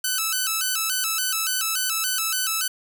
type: tone with vibrato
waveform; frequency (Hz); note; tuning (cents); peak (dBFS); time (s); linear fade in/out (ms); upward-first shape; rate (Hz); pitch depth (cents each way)
5% pulse; 1405; F6; +10; -11; 0.04-2.68; 5; square; 3.5; 120
effects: none